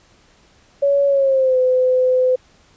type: tone with pitch glide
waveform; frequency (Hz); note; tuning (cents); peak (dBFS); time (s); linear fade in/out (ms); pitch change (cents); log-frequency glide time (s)
sine; 562 to 509.4; C#5 to C5; +24 to -46; -12; 0.82-2.36; 10; -170; 1.07-1.58
effects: pink hiss -53 dBFS RMS until 2.76 s + resampled to 16000 Hz